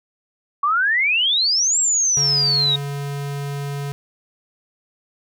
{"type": "exponential two-way sweep", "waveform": "sine", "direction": "up then down", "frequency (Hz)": [1115, 7670, 3737], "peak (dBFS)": -15, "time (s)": [0.63, 2.76], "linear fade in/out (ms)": 5, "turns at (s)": 1.79}
{"type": "tone", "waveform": "square", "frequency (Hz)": 141.7, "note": "C#3", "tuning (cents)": 38, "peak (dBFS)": -25, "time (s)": [2.17, 3.92], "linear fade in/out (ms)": 0}
{"effects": []}